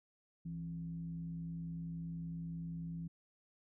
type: tone with frequency modulation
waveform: sine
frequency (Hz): 166.4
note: E3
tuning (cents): +17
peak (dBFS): -40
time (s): 0.45-3.08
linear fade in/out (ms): 10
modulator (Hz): 102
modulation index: 0.37
effects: none